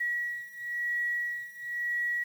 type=beating tone pair; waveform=sine; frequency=1922 / 1922.98 Hz; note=B6 / B6; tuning=-48 / -47 cents; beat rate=0.98 Hz; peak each=-34 / -32 dBFS; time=0-2.24 s; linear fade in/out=10 ms; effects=9-bit